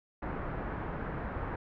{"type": "low-pass noise", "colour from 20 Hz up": "pink", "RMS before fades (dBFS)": -37, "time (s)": [0.22, 1.56], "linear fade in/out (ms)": 5, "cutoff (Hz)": 1700, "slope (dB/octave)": 24, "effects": []}